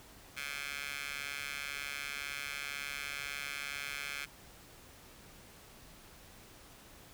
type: tone with high-pass filter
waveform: 15% pulse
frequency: 142 Hz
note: C#3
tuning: 42 cents sharp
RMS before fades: -41 dBFS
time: 0.36-4.26 s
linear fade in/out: 20 ms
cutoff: 2000 Hz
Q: 2.4
effects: pink hiss -56 dBFS RMS until 7.13 s